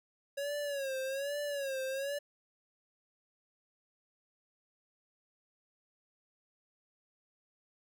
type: tone with vibrato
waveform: square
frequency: 554 Hz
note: C#5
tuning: 1 cent flat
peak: -35 dBFS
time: 0.37-2.19 s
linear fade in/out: 10 ms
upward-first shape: sine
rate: 1.2 Hz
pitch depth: 93 cents each way
effects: none